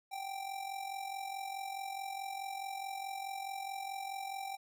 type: tone with amplitude modulation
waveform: square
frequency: 782 Hz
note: G5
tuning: 4 cents flat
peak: -37 dBFS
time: 0.11-4.57 s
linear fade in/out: 20 ms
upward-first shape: sine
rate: 44.7 Hz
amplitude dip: 65%
effects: none